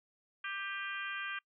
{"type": "harmonic tone with a mistuned harmonic", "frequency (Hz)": 394.3, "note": "G4", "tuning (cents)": 10, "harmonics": [3, 4, 5, 6, 7, 8], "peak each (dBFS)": [-44, -40, -47, -45, -47, -48], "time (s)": [0.44, 1.39], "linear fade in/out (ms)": 5, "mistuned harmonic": 6, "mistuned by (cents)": 33, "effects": ["noise-tail reverb RT60 0.1 s tail -25 dB re dry"]}